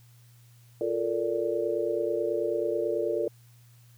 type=chord; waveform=sine; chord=Bb major seventh; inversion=second; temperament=just; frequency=349.6 / 437 / 466.2 / 582.7 Hz; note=F4 / A4 / Bb4 / D5; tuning=+2 / -12 / 0 / -14 cents; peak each=-31 dBFS; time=0.81-3.28 s; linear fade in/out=2 ms; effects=added 119 Hz sine -53 dBFS peak until 3.97 s + white hiss -63 dBFS RMS until 3.97 s